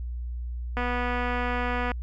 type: click train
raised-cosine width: 0.5 ms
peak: -15 dBFS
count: 282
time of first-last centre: 0.77-1.917 s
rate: 245 Hz
effects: added 60 Hz sine -30 dBFS peak until 2.02 s